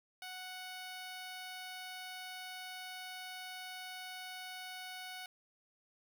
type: tone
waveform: 10% pulse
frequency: 740 Hz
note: F#5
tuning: in tune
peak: -36 dBFS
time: 0.22-5.26 s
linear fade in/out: 2 ms
effects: none